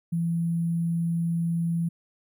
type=tone with sample-and-hold; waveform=sine; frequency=168.1 Hz; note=E3; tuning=34 cents sharp; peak=-23 dBFS; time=0.12-1.89 s; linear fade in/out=10 ms; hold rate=11025 Hz; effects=none